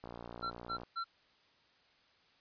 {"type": "click train", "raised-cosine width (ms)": 1, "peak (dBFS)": -32, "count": 48, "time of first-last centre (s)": [0.04, 0.834], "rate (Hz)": 59.2}
{"type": "tone bursts", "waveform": "square", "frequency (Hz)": 1357, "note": "E6", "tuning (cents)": 50, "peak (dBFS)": -36, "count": 3, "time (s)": [0.42, 1.044], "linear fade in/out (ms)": 20, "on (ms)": 88, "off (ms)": 180}
{"effects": ["white hiss -68 dBFS RMS until 2.4 s", "resampled to 11025 Hz"]}